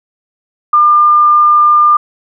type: tone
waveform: sine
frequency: 1201 Hz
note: D6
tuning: 38 cents sharp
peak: -4 dBFS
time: 0.73-1.97 s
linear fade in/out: 5 ms
effects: none